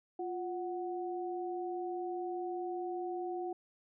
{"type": "tone pair together", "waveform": "sine", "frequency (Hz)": [351.7, 740], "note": ["F4", "F#5"], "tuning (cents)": [12, 0], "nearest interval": "octave + minor second", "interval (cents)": 1288, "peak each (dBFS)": [-37, -40], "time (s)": [0.19, 3.53], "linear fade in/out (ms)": 5, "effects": []}